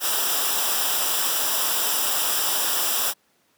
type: noise with comb filter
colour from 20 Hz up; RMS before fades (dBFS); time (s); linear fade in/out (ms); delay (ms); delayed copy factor
white; -23; 0-3.14; 50; 0.46; -0.7
effects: pink hiss -64 dBFS RMS until 3.57 s + high-pass 200 Hz 12 dB/octave